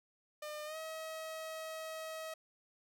sawtooth tone with pitch glide, 603 to 637.8 Hz, D5 to D#5, +46 to +43 cents, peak -38 dBFS, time 0.42-2.34 s, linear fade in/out 5 ms, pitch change +97 cents, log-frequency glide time 0.65-0.77 s, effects none

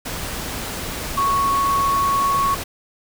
sine tone in noise, 1108.7 Hz, C#6, in tune, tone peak -16 dBFS, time 1.17-2.55 s, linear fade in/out 10 ms, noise pink, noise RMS -28 dBFS, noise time 0.05-2.64 s, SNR +9 dB, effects none

